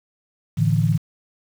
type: chord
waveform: sine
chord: A suspended fourth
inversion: none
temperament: equal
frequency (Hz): 110 / 146.83 / 164.81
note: A2 / D3 / E3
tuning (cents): 0 / 0 / 0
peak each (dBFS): -20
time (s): 0.57-0.98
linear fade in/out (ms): 20
effects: 7-bit